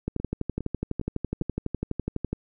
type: two click trains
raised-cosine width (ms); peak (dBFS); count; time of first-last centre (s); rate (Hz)
3; -14 / -20; 28 / 4; 0.08-2.33 / 0.2-1.42; 12 / 2.46
effects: none